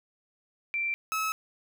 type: tone pair in turn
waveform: sine / 30% pulse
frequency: 2351 / 1293.8 Hz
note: D7 / E6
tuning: +1 / -33 cents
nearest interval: minor seventh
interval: 1034 cents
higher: first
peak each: -27 / -25 dBFS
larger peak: second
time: 0.74-0.94 / 1.12-1.32 s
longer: neither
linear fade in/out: 0 ms
effects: none